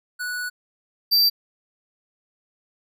square tone pair in turn, 1474 / 4680 Hz, F#6 / D8, -7 / -7 cents, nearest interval octave + minor sixth, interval 2000 cents, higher second, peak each -27 / -15 dBFS, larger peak second, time 0.19-0.5 / 1.11-1.3 s, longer first, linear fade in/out 20 ms, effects none

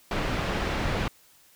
pink low-pass noise, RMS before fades -28 dBFS, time 0.11-1.08 s, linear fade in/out 2 ms, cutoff 3000 Hz, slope 12 dB/octave, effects white hiss -58 dBFS RMS until 1.55 s

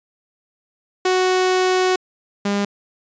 sawtooth tone pair in turn, 370 / 202 Hz, F#4 / G#3, 0 / -48 cents, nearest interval minor seventh, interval 1048 cents, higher first, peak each -11 / -14 dBFS, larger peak first, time 1.05-1.96 / 2.45-2.65 s, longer first, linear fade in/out 5 ms, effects resampled to 16000 Hz

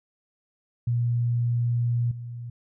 sine tone with level steps, 119.4 Hz, A#2, 42 cents sharp, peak -21 / -33 dBFS, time 0.87-2.5 s, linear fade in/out 5 ms, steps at 2.11 s, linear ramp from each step 5 ms, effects none

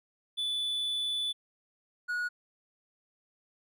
triangle tone pair in turn, 3476 / 1455.6 Hz, A7 / F#6, -22 / -29 cents, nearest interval octave + minor third, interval 1507 cents, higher first, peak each -28 dBFS, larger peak neither, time 0.37-1.33 / 2.08-2.29 s, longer first, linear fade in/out 20 ms, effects none

